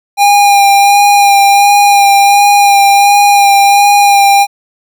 square tone with vibrato, 806 Hz, G5, 48 cents sharp, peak -4 dBFS, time 0.17-4.47 s, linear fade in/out 50 ms, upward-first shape sine, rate 1.4 Hz, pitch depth 19 cents each way, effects none

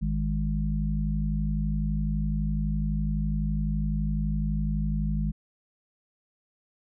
harmonic tone, 51.91 Hz, G#1, in tune, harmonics 1 / 3 / 4, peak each -27 / -29 / -31 dBFS, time 0.01-5.32 s, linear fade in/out 20 ms, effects none

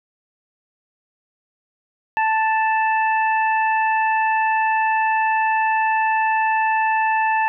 harmonic tone, 880 Hz, A5, in tune, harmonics 1 / 2 / 3, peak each -17 / -23 / -27 dBFS, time 2.17-7.48 s, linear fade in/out 0 ms, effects none

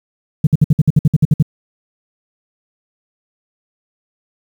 sine tone bursts, 151.5 Hz, D#3, 46 cents flat, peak -4 dBFS, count 12, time 0.44-1.426 s, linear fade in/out 5 ms, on 29 ms, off 58 ms, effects tanh soft clip ceiling -2 dBFS + 7-bit

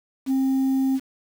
sine tone, 265.9 Hz, C4, 28 cents sharp, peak -16 dBFS, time 0.26-1 s, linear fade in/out 50 ms, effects tanh soft clip ceiling -17 dBFS + 7-bit

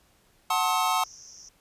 square chord, F# diminished seventh, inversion none, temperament just, 740 / 888 / 1065.6 / 1278.7 Hz, F#5 / A5 / C6 / Eb6, 0 / +16 / +31 / +47 cents, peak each -29 dBFS, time 0.5-1.04 s, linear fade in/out 5 ms
white band-pass noise, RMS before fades -48 dBFS, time 0.63-1.49 s, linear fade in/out 5 ms, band 5400 to 6300 Hz, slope 96 dB/octave
effects pink hiss -63 dBFS RMS until 1.6 s + resampled to 32000 Hz

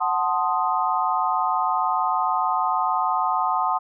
sine chord, F# diminished seventh, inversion none, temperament equal, 740 / 880 / 1046.5 / 1244.5 Hz, F#5 / A5 / C6 / Eb6, 0 / 0 / 0 / 0 cents, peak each -25 dBFS, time 0-3.79 s, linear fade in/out 20 ms, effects none

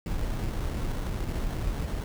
brown noise with sample-and-hold, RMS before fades -30 dBFS, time 0.06-2.04 s, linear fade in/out 2 ms, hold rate 2450 Hz, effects none

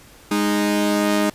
sawtooth tone pair together, 206.4 / 309.3 Hz, G#3 / D#4, -10 / -10 cents, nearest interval perfect fifth, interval 700 cents, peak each -16 dBFS, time 0.31-1.3 s, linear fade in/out 5 ms, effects pink hiss -47 dBFS RMS until 1.34 s + resampled to 32000 Hz

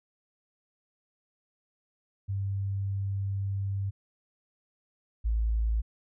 sine tone pair in turn, 98.4 / 55.23 Hz, G2 / A1, +7 / +7 cents, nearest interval minor seventh, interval 1000 cents, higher first, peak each -28 / -24 dBFS, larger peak second, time 2.28-3.91 / 5.24-5.82 s, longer first, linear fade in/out 20 ms, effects none

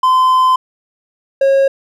triangle tone pair in turn, 1028 / 544.6 Hz, C6 / C#5, -31 / -31 cents, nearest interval major seventh, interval 1100 cents, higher first, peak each -6 dBFS, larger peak neither, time 0.03-0.56 / 1.41-1.68 s, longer first, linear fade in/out 5 ms, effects none

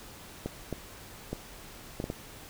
clicks, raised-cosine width 2 ms, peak -19 dBFS, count 6, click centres 0.46 / 0.727 / 1.33 / 2.001 / 2.041 / 2.101 s, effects pink hiss -48 dBFS RMS until 2.49 s

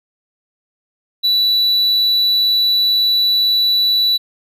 triangle tone, 3951 Hz, B7, in tune, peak -10 dBFS, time 1.23-4.18 s, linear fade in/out 20 ms, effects none

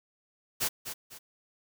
white noise with echo, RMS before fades -29 dBFS, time 0.6-0.69 s, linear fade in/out 20 ms, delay 250 ms, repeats 2, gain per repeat -9 dB, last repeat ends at 1.19 s, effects none

